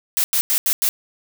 blue noise bursts at uneven times, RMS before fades -18 dBFS, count 5, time 0.17-0.24 / 0.33-0.41 / 0.5-0.58 / 0.66-0.73 / 0.82-0.89 s, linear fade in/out 0 ms, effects none

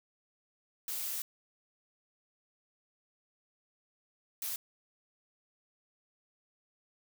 blue noise bursts at uneven times, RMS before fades -37 dBFS, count 2, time 0.88-1.22 / 4.42-4.56 s, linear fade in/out 2 ms, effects none

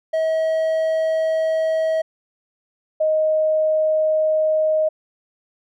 triangle / sine tone pair in turn, 640 / 624.3 Hz, D#5 / D#5, +49 / +6 cents, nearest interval unison, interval 43 cents, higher first, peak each -15 dBFS, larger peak neither, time 0.13-2.02 / 3-4.89 s, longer neither, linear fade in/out 10 ms, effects none

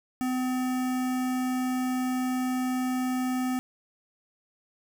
square tone with notch filter, 254.6 Hz, C4, 47 cents flat, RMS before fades -28 dBFS, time 0.21-3.59 s, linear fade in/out 0 ms, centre 3900 Hz, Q 1.4, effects none

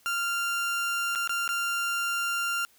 30% pulse tone with dropouts, 1390 Hz, F6, 9 cents flat, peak -24 dBFS, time 0.06-2.65 s, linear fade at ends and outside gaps 0 ms, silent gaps 1.151-1.157 / 1.275-1.294 / 1.478-1.49 s, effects white hiss -61 dBFS RMS until 2.78 s

